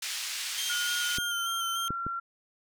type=band-pass noise; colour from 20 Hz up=white; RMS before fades=-35 dBFS; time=0.02-1.18 s; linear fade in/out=5 ms; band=2000 to 6100 Hz; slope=12 dB/octave
type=tone with vibrato; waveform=sawtooth; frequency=3136 Hz; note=G7; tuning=in tune; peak=-29 dBFS; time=0.58-1.88 s; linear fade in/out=0 ms; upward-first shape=square; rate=3.4 Hz; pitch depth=24 cents each way
type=tone with pitch glide; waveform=sine; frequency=1433 to 1368.3 Hz; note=F6 to F6; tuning=+44 to -36 cents; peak=-31 dBFS; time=0.69-2.2 s; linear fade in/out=10 ms; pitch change=-80 cents; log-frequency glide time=1.22-1.5 s
type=clicks; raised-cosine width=3 ms; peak=-24 / -21 / -23 dBFS; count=3; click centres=1.185 / 1.906 / 2.066 s
effects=none